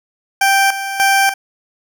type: tone with tremolo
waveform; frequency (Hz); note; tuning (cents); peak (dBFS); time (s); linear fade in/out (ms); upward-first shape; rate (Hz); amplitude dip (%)
20% pulse; 784; G5; 0; -5; 0.41-1.34; 5; square; 1.7; 70
effects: none

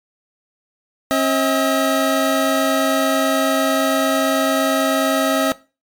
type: tone pair together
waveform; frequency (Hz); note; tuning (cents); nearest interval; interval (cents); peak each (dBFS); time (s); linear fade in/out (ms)
25% pulse; 269.4 / 639; C#4 / D#5; -49 / +46; octave + minor third; 1495; -14; 1.11-5.52; 0
effects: noise-tail reverb RT60 0.3 s tail -19 dB re dry + MP3 96 kbps

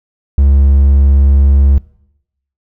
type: tone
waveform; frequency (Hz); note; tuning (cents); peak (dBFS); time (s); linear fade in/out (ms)
triangle; 69.3; C#2; 0; -3; 0.38-1.78; 0
effects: noise-tail reverb RT60 0.8 s tail -21 dB re dry

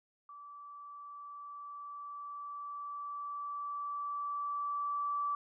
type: tone with level ramp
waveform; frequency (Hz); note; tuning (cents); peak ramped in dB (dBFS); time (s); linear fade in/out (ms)
sine; 1158; D6; -25; -48 to -31; 0.29-5.35; 2
effects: none

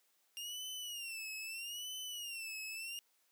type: tone with vibrato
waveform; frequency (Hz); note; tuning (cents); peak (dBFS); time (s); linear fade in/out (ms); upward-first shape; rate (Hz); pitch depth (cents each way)
sawtooth; 2794; F7; 0; -39; 0.37-2.99; 0; sine; 0.78; 140
effects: white hiss -75 dBFS RMS until 3.31 s + high-pass 300 Hz 12 dB/octave

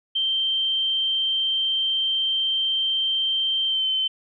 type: tone with pitch glide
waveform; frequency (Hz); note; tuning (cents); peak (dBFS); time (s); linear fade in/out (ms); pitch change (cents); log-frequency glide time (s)
sine; 3136 to 3080; G7 to G7; 0 to -31; -20; 0.15-4.08; 10; -31; 3.67-3.86
effects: none

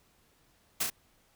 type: noise with echo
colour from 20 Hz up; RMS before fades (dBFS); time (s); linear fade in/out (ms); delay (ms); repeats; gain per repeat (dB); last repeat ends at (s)
white; -29; 0.8-0.84; 10; 31; 2; -3; 0.902
effects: pink hiss -67 dBFS RMS until 1.35 s

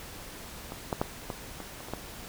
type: clicks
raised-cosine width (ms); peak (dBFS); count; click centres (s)
1; -23 / -14 / -12 / -19 / -24 / -28 / -29 / -18; 8; 0.721 / 0.928 / 1.015 / 1.302 / 1.603 / 1.805 / 1.885 / 1.936
effects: pink hiss -44 dBFS RMS until 2.28 s

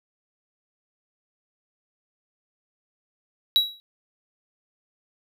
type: tone with exponential decay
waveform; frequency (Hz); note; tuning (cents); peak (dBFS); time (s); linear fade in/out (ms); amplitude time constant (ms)
triangle; 3882; B7; -31; -11; 3.56-3.8; 0; 51
effects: none

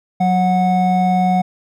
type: tone pair together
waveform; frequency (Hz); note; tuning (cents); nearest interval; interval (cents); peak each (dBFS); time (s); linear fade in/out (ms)
triangle; 183.5 / 734; F#3 / F#5; -14 / -14; 2 octaves; 2400; -13; 0.2-1.42; 10
effects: none

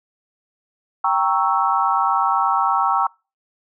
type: chord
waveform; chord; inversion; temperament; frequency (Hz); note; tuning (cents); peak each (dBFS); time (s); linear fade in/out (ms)
sine; G diminished seventh; none; equal; 784 / 932.3 / 1108.7 / 1318.5; G5 / Bb5 / Db6 / Fb6; 0 / 0 / 0 / 0; -21; 1.04-3.07; 5
effects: noise-tail reverb RT60 0.3 s tail -26 dB re dry

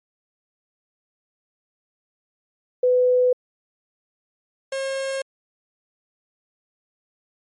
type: tone pair in turn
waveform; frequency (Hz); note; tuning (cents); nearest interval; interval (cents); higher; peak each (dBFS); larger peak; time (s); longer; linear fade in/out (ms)
sine / 45% pulse; 500 / 538.8; B4 / C#5; +21 / -49; minor second; 130; second; -14 / -24; first; 2.83-3.33 / 4.72-5.22; neither; 5
effects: MP3 48 kbps

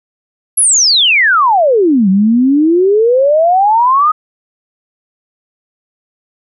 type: exponential two-way sweep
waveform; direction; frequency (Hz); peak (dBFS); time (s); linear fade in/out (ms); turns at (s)
sine; down then up; 11420 to 185 to 1271; -6; 0.57-4.12; 10; 2.09
effects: none

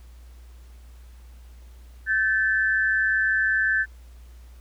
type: tone pair together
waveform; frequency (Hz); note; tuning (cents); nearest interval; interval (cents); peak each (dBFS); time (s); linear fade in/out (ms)
sine; 1540 / 1747.3; G6 / A6; -31 / -13; major second; 218; -22; 2.06-3.86; 50
effects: added 60 Hz sine -43 dBFS peak until 4.6 s + pink hiss -59 dBFS RMS until 4.6 s

